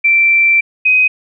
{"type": "tone pair in turn", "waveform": "sine", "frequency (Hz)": [2345, 2514], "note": ["D7", "D#7"], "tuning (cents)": [-3, 17], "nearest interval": "minor second", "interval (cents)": 120, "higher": "second", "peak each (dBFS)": -7, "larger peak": "neither", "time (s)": [[0.04, 0.61], [0.85, 1.08]], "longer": "first", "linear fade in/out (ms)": 10, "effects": []}